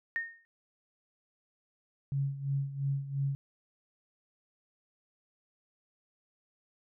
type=tone with exponential decay; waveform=sine; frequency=1840 Hz; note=A#6; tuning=23 cents flat; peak=-27 dBFS; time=0.16-0.45 s; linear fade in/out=0 ms; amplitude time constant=62 ms
type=tone with tremolo; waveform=sine; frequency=138.59 Hz; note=C#3; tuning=in tune; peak=-27 dBFS; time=2.12-3.35 s; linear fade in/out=0 ms; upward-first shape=sine; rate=2.9 Hz; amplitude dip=75%
effects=none